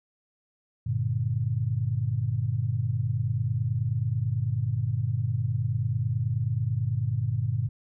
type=chord; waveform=sine; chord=G minor; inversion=none; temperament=just; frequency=98 / 117.6 / 147 Hz; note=G2 / Bb2 / D3; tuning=0 / +16 / +2 cents; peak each=-30 / -26 / -32 dBFS; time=0.86-7.69 s; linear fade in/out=10 ms; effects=none